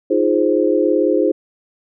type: chord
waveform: sine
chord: F minor seventh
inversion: third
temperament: equal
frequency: 311.1 / 349.2 / 415.3 / 523.3 Hz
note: Eb4 / F4 / Ab4 / C5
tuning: 0 / 0 / 0 / 0 cents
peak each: -18 dBFS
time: 0.1-1.32 s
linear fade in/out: 10 ms
effects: none